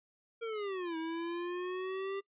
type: linear two-way sweep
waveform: square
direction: down then up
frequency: 466.2 to 320.8 to 396.1 Hz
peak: -36 dBFS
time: 0.41-2.21 s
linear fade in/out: 20 ms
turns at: 0.97 s
effects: noise-tail reverb RT60 0.1 s tail -23 dB re dry + resampled to 8000 Hz